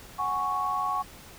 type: chord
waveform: sine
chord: F# suspended second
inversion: none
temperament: equal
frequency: 740 / 830.6 / 1108.7 Hz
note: F#5 / G#5 / C#6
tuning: 0 / 0 / 0 cents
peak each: -33 / -33 / -27 dBFS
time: 0.18-1.03 s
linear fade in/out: 20 ms
effects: pink hiss -48 dBFS RMS until 1.38 s